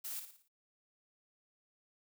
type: noise with echo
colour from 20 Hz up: blue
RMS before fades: -42 dBFS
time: 0.04-0.2 s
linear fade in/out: 10 ms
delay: 57 ms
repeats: 5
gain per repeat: -7 dB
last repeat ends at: 0.485 s
effects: none